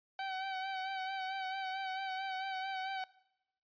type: tone with vibrato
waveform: sawtooth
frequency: 764 Hz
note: G5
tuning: 45 cents flat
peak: -33 dBFS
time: 0.19-3.04 s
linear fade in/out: 2 ms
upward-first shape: sine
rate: 4.5 Hz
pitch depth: 32 cents each way
effects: noise-tail reverb RT60 0.9 s tail -22 dB re dry + resampled to 11025 Hz